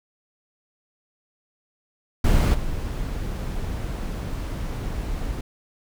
brown noise with level steps, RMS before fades -17 / -28 dBFS, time 2.24-5.41 s, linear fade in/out 5 ms, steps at 2.53 s, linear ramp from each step 20 ms, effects none

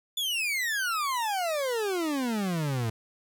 40% pulse exponential sweep, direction down, 3520 to 108.4 Hz, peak -26 dBFS, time 0.17-2.9 s, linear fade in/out 5 ms, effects none

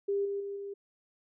sine tone with level steps, 400 Hz, G4, 35 cents sharp, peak -27 / -31 / -35 / -37 dBFS, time 0.08-0.74 s, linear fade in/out 10 ms, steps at 0.25 / 0.4 / 0.56 s, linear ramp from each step 5 ms, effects none

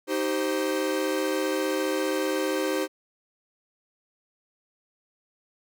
45% pulse chord, C minor, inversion first, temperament equal with one note detuned, 311.1 / 386.2 / 523.3 Hz, Eb4 / G4 / C5, 0 / -26 / 0 cents, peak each -29 dBFS, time 0.07-2.88 s, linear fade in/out 50 ms, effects none

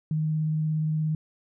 sine tone with vibrato, 155.56 Hz, D#3, in tune, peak -23 dBFS, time 0.11-1.15 s, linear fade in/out 2 ms, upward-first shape square, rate 17 Hz, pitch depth 9 cents each way, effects none

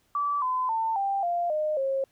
sine tone with pitch steps, 1156 / 1018 / 896.6 / 789.6 / 695.3 / 612.4 / 539.3 Hz, D6 / C6 / A5 / G5 / F5 / D#5 / C#5, -28 / -48 / +32 / +12 / -8 / -28 / -48 cents, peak -24 dBFS, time 0.15-2.04 s, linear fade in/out 2 ms, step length 270 ms, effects pink hiss -68 dBFS RMS until 2.11 s

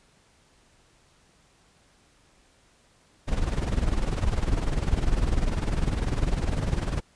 brown noise with tremolo, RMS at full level -22 dBFS, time 3.27-7.01 s, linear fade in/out 20 ms, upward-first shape sine, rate 20 Hz, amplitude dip 70%, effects pink hiss -61 dBFS RMS until 7.15 s + resampled to 22050 Hz

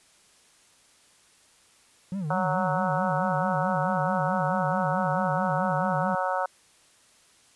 triangle tone with vibrato, 172.4 Hz, F3, 22 cents flat, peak -26 dBFS, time 2.12-6.15 s, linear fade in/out 2 ms, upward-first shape sine, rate 4.6 Hz, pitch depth 260 cents each way
harmonic tone, 185 Hz, F#3, in tune, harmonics 3 / 4 / 5 / 6 / 7 / 8, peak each -30 / -30 / -30 / -36 / -32 / -35 dBFS, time 2.3-6.46 s, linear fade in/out 5 ms
effects white hiss -59 dBFS RMS until 7.55 s + resampled to 24000 Hz

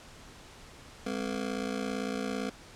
25% pulse ring-modulated tone, 233.1 Hz, A#3, in tune, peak -25 dBFS, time 1.06-2.5 s, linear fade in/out 5 ms, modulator 28.9 Hz, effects pink hiss -51 dBFS RMS until 2.75 s + low-pass 8000 Hz 12 dB/octave

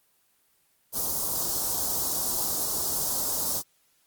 white band-stop noise, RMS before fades -28 dBFS, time 0.92-3.63 s, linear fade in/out 50 ms, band 1100 to 4700 Hz, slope 24 dB/octave, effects white hiss -67 dBFS RMS until 4.06 s + Opus 24 kbps

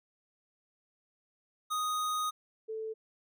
square / sine tone pair in turn, 1244.5 / 440.3 Hz, D#6 / A4, 0 / +1 cents, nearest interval octave + tritone, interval 1799 cents, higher first, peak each -31 / -35 dBFS, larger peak first, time 1.7-2.31 / 2.68-2.94 s, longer first, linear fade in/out 20 ms, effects none

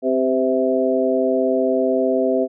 harmonic tone with a mistuned harmonic, 130.81 Hz, C3, in tune, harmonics 2 / 3 / 4 / 5, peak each -21 / -21 / -21 / -21 dBFS, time 0.02-2.48 s, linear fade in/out 50 ms, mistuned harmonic 4, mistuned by -36 cents, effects none

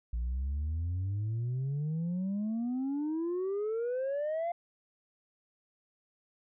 sine exponential sweep, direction up, 56.3 to 700 Hz, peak -28 dBFS, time 0.13-4.52 s, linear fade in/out 5 ms, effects tanh soft clip ceiling -29 dBFS

